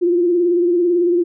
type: tone with vibrato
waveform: sine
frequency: 349.2 Hz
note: F4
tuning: in tune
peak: -12 dBFS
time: 0.01-1.24 s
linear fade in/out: 20 ms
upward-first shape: sine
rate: 18 Hz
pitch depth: 53 cents each way
effects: none